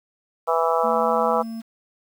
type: harmonic tone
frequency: 164.81 Hz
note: E3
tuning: in tune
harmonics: 3 / 4 / 5 / 6 / 7 / 8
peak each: -23 / -24 / -25 / -26 / -26 / -27 dBFS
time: 0.47-1.43 s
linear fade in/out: 20 ms
type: tone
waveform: triangle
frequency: 226.2 Hz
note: A3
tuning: 48 cents sharp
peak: -27 dBFS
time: 0.83-1.62 s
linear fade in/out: 20 ms
effects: 8-bit